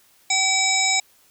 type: harmonic tone with a mistuned harmonic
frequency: 766 Hz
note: G5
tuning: 40 cents flat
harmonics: 1 / 3 / 5 / 7 / 9 / 10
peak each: -26 / -22 / -25 / -27 / -24 / -25 dBFS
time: 0.3-1 s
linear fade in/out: 5 ms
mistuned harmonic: 7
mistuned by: -46 cents
effects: white hiss -57 dBFS RMS until 1.3 s